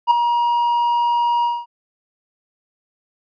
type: tone with ADSR envelope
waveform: triangle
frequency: 951 Hz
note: A#5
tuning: 34 cents sharp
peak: -5 dBFS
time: 0.07-1.66 s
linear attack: 39 ms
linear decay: 6 ms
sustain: -8 dB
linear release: 220 ms
effects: resampled to 11025 Hz